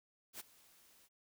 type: noise with ADSR envelope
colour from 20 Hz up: white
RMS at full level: -45 dBFS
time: 0.33-1.09 s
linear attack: 69 ms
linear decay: 18 ms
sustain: -21 dB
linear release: 42 ms
effects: none